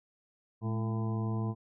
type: harmonic tone with a mistuned harmonic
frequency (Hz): 112.3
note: A2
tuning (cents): +36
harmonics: 1 / 2 / 3 / 4 / 6 / 7 / 8 / 9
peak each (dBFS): -31 / -36 / -42 / -45 / -48 / -50 / -51 / -46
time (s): 0.61-1.55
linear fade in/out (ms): 50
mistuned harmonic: 2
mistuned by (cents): -70
effects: none